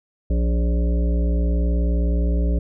harmonic tone with a mistuned harmonic, 59.3 Hz, A#1, 30 cents sharp, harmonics 1 / 3 / 5 / 7 / 9 / 10, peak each -17 / -27 / -31 / -34 / -36 / -37 dBFS, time 0.3-2.59 s, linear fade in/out 5 ms, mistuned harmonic 5, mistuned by -48 cents, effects none

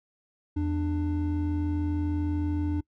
triangle tone pair together, 83.37 / 296.6 Hz, E2 / D4, +20 / +17 cents, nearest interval octave + minor seventh, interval 2197 cents, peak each -26 dBFS, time 0.56-2.81 s, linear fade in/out 10 ms, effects noise-tail reverb RT60 0.1 s tail -23 dB re dry

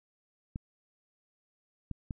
clicks, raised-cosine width 5 ms, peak -24 dBFS, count 3, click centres 0.559 / 1.913 / 2.108 s, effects none

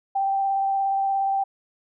sine tone with vibrato, 783 Hz, G5, 2 cents flat, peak -20 dBFS, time 0.15-1.44 s, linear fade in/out 10 ms, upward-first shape sine, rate 17 Hz, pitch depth 12 cents each way, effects none

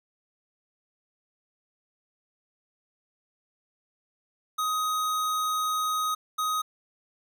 square tone bursts at uneven times, 1255 Hz, D#6, 15 cents sharp, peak -26 dBFS, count 2, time 4.58-6.15 / 6.38-6.62 s, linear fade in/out 10 ms, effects none

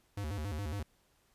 square tone with vibrato, 87.7 Hz, F2, 8 cents sharp, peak -36 dBFS, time 0.17-0.83 s, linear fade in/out 5 ms, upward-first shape square, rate 7.2 Hz, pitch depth 250 cents each way, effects pink hiss -71 dBFS RMS until 1.34 s + resampled to 32000 Hz

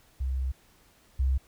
sine tone pair in turn, 65.41 / 66.02 Hz, C2 / C2, 0 / +16 cents, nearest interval unison, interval 16 cents, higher second, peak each -26 / -21 dBFS, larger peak second, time 0.2-0.52 / 1.19-1.38 s, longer first, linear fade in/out 10 ms, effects tanh soft clip ceiling -17 dBFS + pink hiss -61 dBFS RMS until 1.47 s

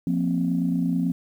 sine chord, F suspended fourth, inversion none, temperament just, 174.61 / 232.8 / 261.9 Hz, F3 / Bb3 / C4, 0 / -2 / +2 cents, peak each -23 / -28 / -24 dBFS, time 0.07-1.12 s, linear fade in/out 2 ms, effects tanh soft clip ceiling -12 dBFS + 9-bit

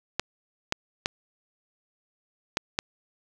clicks, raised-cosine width 0.2 ms, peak -7 dBFS, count 5, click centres 0.196 / 0.724 / 1.059 / 2.571 / 2.789 s, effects none

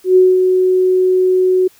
sine tone with ADSR envelope, 370 Hz, F#4, in tune, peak -4 dBFS, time 0.04-1.68 s, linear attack 120 ms, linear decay 210 ms, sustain -5 dB, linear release 11 ms, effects white hiss -49 dBFS RMS until 1.79 s

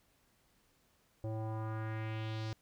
square tone with low-pass filter sweep, 110 Hz, A2, in tune, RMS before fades -39 dBFS, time 1.24-2.53 s, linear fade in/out 0 ms, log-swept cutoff 570 to 5200 Hz, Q 2.2, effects pink hiss -72 dBFS RMS until 2.61 s

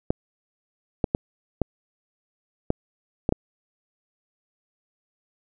clicks, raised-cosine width 2 ms, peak -7 dBFS, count 7, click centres 0.105 / 1.042 / 1.149 / 1.617 / 2.704 / 3.291 / 3.324 s, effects none

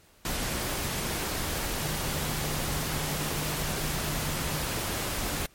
sine tone in noise, 151.3 Hz, D#3, 48 cents flat, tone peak -36 dBFS, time 1.82-4.65 s, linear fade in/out 2 ms, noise pink, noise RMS -31 dBFS, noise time 0.25-5.46 s, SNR -8 dB, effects pink hiss -59 dBFS RMS until 5.54 s + MP3 64 kbps

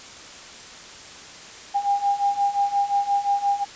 sine beating tone pair, 801 / 806.7 Hz, G5 / G5, +37 / +49 cents, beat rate 5.7 Hz, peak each -24 / -21 dBFS, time 1.74-3.65 s, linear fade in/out 20 ms, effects white hiss -41 dBFS RMS until 3.75 s + resampled to 16000 Hz

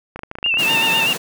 clicks, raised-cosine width 0.5 ms, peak -15 dBFS, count 10, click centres 0.16 / 0.192 / 0.234 / 0.314 / 0.354 / 0.386 / 0.429 / 0.462 / 0.541 / 0.572 s
sine tone with vibrato, 2728 Hz, F7, 41 cents flat, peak -15 dBFS, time 0.44-1.13 s, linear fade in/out 2 ms, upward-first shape sine, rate 8 Hz, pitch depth 71 cents each way
pink high-pass noise, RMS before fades -25 dBFS, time 0.58-1.18 s, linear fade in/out 20 ms, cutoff 130 Hz, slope 48 dB/octave
harmonic tone, 905 Hz, A5, 48 cents sharp, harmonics 1 / 2 / 3 / 4, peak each -24 / -28 / -32 / -28 dBFS, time 0.65-1.07 s, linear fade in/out 50 ms
effects none

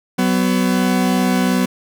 40% pulse tone pair together, 187.29 / 250 Hz, F#3 / B3, +21 / +21 cents, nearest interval perfect fourth, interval 500 cents, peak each -16 dBFS, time 0.18-1.66 s, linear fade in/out 10 ms, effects none

